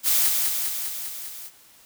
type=noise with echo; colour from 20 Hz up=blue; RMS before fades=-20 dBFS; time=0.03-0.31 s; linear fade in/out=50 ms; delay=200 ms; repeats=6; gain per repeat=-3 dB; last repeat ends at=1.51 s; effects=white hiss -53 dBFS RMS until 1.85 s